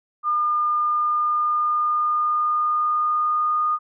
sine tone with pitch glide, 1209 to 1225.9 Hz, D6 to D#6, +50 to -26 cents, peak -18 dBFS, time 0.23-3.79 s, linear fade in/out 50 ms, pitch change +24 cents, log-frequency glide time 0.82-3.63 s, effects none

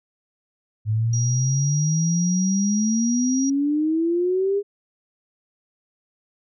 sine exponential sweep, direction up, 106 to 410 Hz, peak -18 dBFS, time 0.85-4.63 s, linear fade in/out 50 ms
sine tone, 5740 Hz, F8, 47 cents sharp, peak -27 dBFS, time 1.13-3.5 s, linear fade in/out 5 ms
effects none

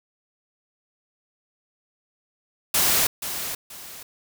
white noise with echo, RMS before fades -20 dBFS, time 2.74-3.07 s, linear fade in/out 5 ms, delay 480 ms, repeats 2, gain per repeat -10 dB, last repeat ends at 4.03 s, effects none

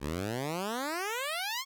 10% pulse exponential sweep, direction up, 66.5 to 1116 Hz, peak -24 dBFS, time 0-1.65 s, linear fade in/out 50 ms, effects none

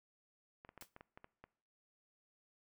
clicks, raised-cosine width 0.5 ms, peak -38 dBFS, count 9, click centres 0.649 / 0.691 / 0.777 / 0.824 / 0.964 / 1.009 / 1.175 / 1.244 / 1.44 s
white noise with exponential decay, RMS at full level -49 dBFS, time 0.81-0.9 s, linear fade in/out 0 ms, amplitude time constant 19 ms
effects noise-tail reverb RT60 0.6 s tail -22 dB re dry

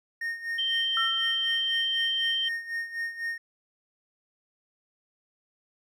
triangle tone with tremolo, 1844 Hz, A#6, 19 cents flat, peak -26 dBFS, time 0.21-3.38 s, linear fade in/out 5 ms, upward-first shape sine, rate 4 Hz, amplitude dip 75%
sine tone, 3135 Hz, G7, 1 cent flat, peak -25 dBFS, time 0.58-2.49 s, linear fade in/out 10 ms
sine tone with exponential decay, 1343 Hz, E6, 32 cents sharp, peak -26 dBFS, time 0.97-1.76 s, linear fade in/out 1 ms, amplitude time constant 170 ms
effects none

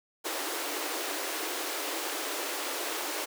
pink high-pass noise, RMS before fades -34 dBFS, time 0.24-3.26 s, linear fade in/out 20 ms, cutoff 290 Hz, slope 96 dB/octave, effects none

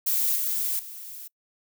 violet noise with level steps, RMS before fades -24 / -27 / -40 dBFS, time 0.06-1.28 s, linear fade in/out 10 ms, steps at 0.36 / 0.79 s, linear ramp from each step 2 ms, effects noise-tail reverb RT60 0.1 s tail -25 dB re dry

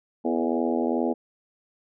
harmonic tone with a mistuned harmonic, 82.41 Hz, E2, in tune, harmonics 3 / 4 / 5 / 6 / 7 / 8 / 9 / 10, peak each -26 / -28 / -30 / -32 / -33 / -34 / -35 / -36 dBFS, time 0.24-1.14 s, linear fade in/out 20 ms, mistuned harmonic 5, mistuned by +32 cents, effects none

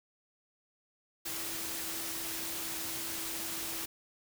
sine tone in noise, 329.6 Hz, E4, in tune, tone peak -48 dBFS, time 1.25-3.86 s, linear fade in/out 10 ms, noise white, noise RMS -38 dBFS, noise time 1.25-3.86 s, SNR -13 dB, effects none

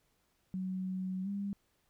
sine tone with pitch glide, 186.7 to 200.1 Hz, F#3 to G3, +16 to +36 cents, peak -34 dBFS, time 0.54-1.53 s, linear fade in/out 0 ms, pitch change +120 cents, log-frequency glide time 1.23-1.28 s, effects pink hiss -75 dBFS RMS until 1.89 s

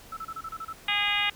sine tone bursts, 1319 Hz, E6, 1 cent sharp, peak -33 dBFS, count 8, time 0.12-0.729 s, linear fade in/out 5 ms, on 49 ms, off 31 ms
harmonic tone, 410.1 Hz, G#4, 22 cents flat, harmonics 2 / 3 / 4 / 5 / 6 / 7 / 8 / 9, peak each -34 / -35 / -34 / -29 / -30 / -29 / -35 / -35 dBFS, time 0.88-1.3 s, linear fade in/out 5 ms
effects pink hiss -50 dBFS RMS until 1.35 s

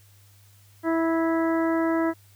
harmonic tone with a mistuned harmonic, 327.7 Hz, E4, 10 cents flat, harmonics 1 / 2 / 3 / 4 / 5 / 6, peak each -22 / -28 / -32 / -34 / -36 / -38 dBFS, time 0.83-2.14 s, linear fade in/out 50 ms, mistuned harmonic 5, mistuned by +16 cents, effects added 100 Hz sine -53 dBFS peak until 2.35 s + white hiss -59 dBFS RMS until 2.35 s

